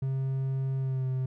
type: tone with pitch glide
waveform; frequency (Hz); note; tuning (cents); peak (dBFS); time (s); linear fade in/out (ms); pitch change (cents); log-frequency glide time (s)
triangle; 133.7 to 130.04; C3 to C3; +38 to -10; -25; 0.02-1.26; 5; -48; 0.78-1.07
effects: none